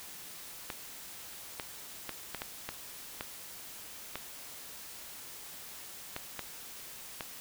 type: clicks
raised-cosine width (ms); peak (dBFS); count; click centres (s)
0.3; -20; 11; 0.702 / 1.598 / 2.093 / 2.347 / 2.419 / 2.69 / 3.209 / 4.156 / 6.164 / 6.393 / 7.208
effects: white hiss -47 dBFS RMS until 7.4 s